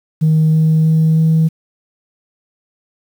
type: tone with pitch steps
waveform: sine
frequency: 157.2 / 158.2 / 159.21 / 160.23 Hz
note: D#3 / D#3 / D#3 / E3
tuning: +18 / +29 / +40 / -49 cents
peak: -7 dBFS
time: 0.21-1.49 s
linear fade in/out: 20 ms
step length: 320 ms
effects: tanh soft clip ceiling -6 dBFS + 7-bit